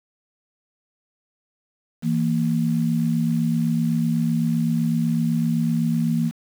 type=tone pair together; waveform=sine; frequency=163.3 / 231.2 Hz; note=E3 / A#3; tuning=-16 / -14 cents; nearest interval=tritone; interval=602 cents; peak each=-21 dBFS; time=2.02-6.32 s; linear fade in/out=50 ms; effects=7-bit